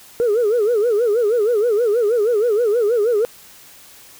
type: tone with vibrato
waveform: sine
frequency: 446.9 Hz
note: A4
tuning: 27 cents sharp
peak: -12 dBFS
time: 0.2-3.25 s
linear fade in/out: 0 ms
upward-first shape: sine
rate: 6.3 Hz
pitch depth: 170 cents each way
effects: tanh soft clip ceiling -11 dBFS + white hiss -44 dBFS RMS until 4.19 s